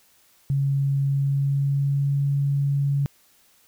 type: tone with pitch glide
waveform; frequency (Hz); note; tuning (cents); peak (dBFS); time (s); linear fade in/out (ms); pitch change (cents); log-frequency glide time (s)
sine; 138.59 to 140.61; C#3 to C#3; 0 to +25; -19; 0.5-3.06; 0; +25; 1.08-2.22
effects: white hiss -59 dBFS RMS until 3.67 s